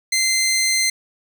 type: tone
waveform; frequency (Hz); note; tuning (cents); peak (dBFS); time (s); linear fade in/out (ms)
15% pulse; 2076; C7; -14; -10; 0.12-0.9; 5
effects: none